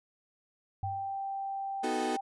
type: tone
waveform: sine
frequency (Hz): 784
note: G5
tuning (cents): 0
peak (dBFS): -33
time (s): 0.83-2.21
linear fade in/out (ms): 10
type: tone with exponential decay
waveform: sine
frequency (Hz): 98.7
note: G2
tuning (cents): +12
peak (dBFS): -31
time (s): 0.83-1.18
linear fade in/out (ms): 0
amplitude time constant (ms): 74
type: chord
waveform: 35% pulse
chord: B dominant seventh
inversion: none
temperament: equal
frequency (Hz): 246.9 / 311.1 / 370 / 440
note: B3 / D#4 / F#4 / A4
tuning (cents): 0 / 0 / 0 / 0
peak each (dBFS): -35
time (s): 1.83-2.17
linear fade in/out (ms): 10
effects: resampled to 24000 Hz